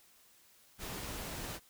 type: noise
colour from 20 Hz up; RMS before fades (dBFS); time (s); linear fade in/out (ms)
pink; -42; 0.78-1.6; 50
effects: white hiss -64 dBFS RMS until 1.69 s